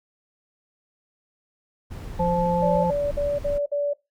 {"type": "noise", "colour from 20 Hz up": "brown", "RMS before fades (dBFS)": -34, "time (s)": [1.9, 3.59], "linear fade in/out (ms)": 20}
{"type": "harmonic tone", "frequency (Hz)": 173.9, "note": "F3", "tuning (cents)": -7, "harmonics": [1, 3, 5], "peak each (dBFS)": [-24, -24, -24], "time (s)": [2.19, 2.91], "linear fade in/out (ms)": 10}
{"type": "tone bursts", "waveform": "sine", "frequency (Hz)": 577, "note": "D5", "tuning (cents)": -31, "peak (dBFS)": -21, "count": 5, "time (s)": [2.62, 3.936], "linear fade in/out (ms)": 10, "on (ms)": 220, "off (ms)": 54}
{"effects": ["noise-tail reverb RT60 0.2 s tail -20 dB re dry"]}